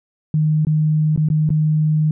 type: tone with dropouts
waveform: sine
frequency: 154.2 Hz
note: D#3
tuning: 15 cents flat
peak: -13 dBFS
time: 0.34-2.11 s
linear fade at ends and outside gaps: 2 ms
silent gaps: 0.65-0.669 / 1.162-1.175 / 1.287-1.301 / 1.492-1.503 s
effects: none